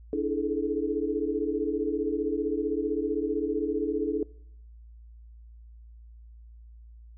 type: tone cluster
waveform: sine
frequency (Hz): 289.4 / 325.3 / 420.5 / 435.9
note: D4 / E4 / G#4 / A4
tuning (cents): -25 / -23 / +22 / -16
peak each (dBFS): -31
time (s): 0.13-4.23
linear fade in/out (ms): 2
effects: noise-tail reverb RT60 0.7 s tail -23 dB re dry + added 57 Hz sine -46 dBFS peak until 7.17 s